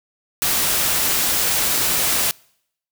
white noise, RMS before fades -19 dBFS, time 0.42-2.31 s, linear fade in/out 0 ms, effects noise-tail reverb RT60 0.7 s tail -26 dB re dry

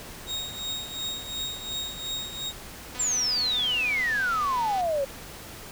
35% pulse tone with tremolo, 3749 Hz, A#7, 9 cents sharp, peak -26 dBFS, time 0.26-2.53 s, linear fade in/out 50 ms, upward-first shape triangle, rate 2.8 Hz, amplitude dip 75%
click train, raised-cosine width 0.2 ms, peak -24 dBFS, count 464, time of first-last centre 2.95-4.809 s, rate 249 Hz
sine exponential sweep, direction down, 7560 to 533 Hz, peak -23 dBFS, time 2.99-5.05 s, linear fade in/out 10 ms
effects pink hiss -42 dBFS RMS until 5.71 s

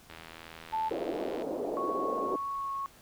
click train, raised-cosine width 0.3 ms, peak -29 dBFS, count 109, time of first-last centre 0.1-1.422 s, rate 81.7 Hz
sine tone, 880 Hz, A5, in tune, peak -28 dBFS, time 0.72-0.9 s, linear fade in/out 20 ms
pink band-pass noise, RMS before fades -34 dBFS, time 0.91-2.36 s, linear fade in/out 2 ms, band 330 to 600 Hz, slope 24 dB/octave
sine tone with vibrato, 1104 Hz, C#6, 7 cents flat, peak -32 dBFS, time 1.77-2.86 s, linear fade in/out 0 ms, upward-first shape triangle, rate 1.8 Hz, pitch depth 10 cents each way
effects pink hiss -57 dBFS RMS until 3.01 s

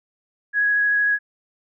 sine tone with vibrato, 1666 Hz, G#6, 5 cents sharp, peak -16 dBFS, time 0.53-1.19 s, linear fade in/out 50 ms, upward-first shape sine, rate 13 Hz, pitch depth 8 cents each way, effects none

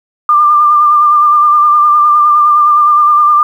sine tone with vibrato, 1193 Hz, D6, 27 cents sharp, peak -4 dBFS, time 0.29-3.43 s, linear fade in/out 2 ms, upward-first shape sine, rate 9.7 Hz, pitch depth 28 cents each way, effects 7-bit

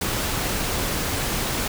pink noise, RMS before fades -25 dBFS, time 0.01-1.68 s, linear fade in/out 5 ms, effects none

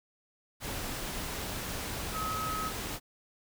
sine tone in noise, 1278 Hz, D#6, 46 cents sharp, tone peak -33 dBFS, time 2.12-2.72 s, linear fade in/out 50 ms, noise pink, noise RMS -37 dBFS, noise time 0.6-3 s, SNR +1 dB, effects none

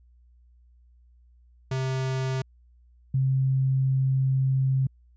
square / sine tone pair in turn, 131.5 / 132.87 Hz, C3 / C3, +9 / +27 cents, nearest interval unison, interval 18 cents, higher second, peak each -26 / -20 dBFS, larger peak second, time 1.71-2.42 / 3.14-4.87 s, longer second, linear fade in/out 5 ms, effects added 60 Hz sine -54 dBFS peak until 5.16 s + resampled to 16000 Hz

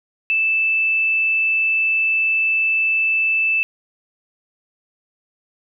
sine tone, 2637 Hz, E7, in tune, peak -15 dBFS, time 0.3-3.63 s, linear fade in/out 0 ms, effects none

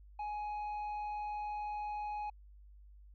sine tone with tanh clipping, 837 Hz, G#5, 13 cents sharp, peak -38 dBFS, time 0.19-2.3 s, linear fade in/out 5 ms, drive 5 dB, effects added 50 Hz sine -54 dBFS peak until 3.14 s

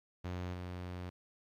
sawtooth tone with level steps, 90 Hz, F#2, 47 cents flat, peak -34 / -37 dBFS, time 0.24-1.1 s, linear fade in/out 10 ms, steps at 0.53 s, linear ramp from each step 10 ms, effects low-pass 4000 Hz 12 dB/octave + 12-bit

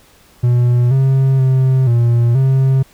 triangle tone with pitch steps, 121.8 / 134 / 131.2 / 118.4 / 133.4 Hz, B2 / C3 / C3 / A#2 / C3, -24 / +42 / +5 / +27 / +34 cents, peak -7 dBFS, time 0.43-2.83 s, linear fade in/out 10 ms, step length 480 ms, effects pink hiss -48 dBFS RMS until 2.93 s

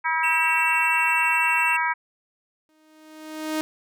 harmonic tone, 322 Hz, E4, 41 cents flat, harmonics 3 / 4 / 5 / 6 / 7, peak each -24 / -30 / -27 / -30 / -28 dBFS, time 0.04-1.94 s, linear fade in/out 20 ms
triangle tone, 2698 Hz, E7, 40 cents sharp, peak -20 dBFS, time 0.23-1.77 s, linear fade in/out 10 ms
sawtooth tone with exponential growth, 311.3 Hz, D#4, 1 cent sharp, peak -18 dBFS, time 2.69-3.61 s, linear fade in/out 0 ms, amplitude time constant 200 ms
effects none

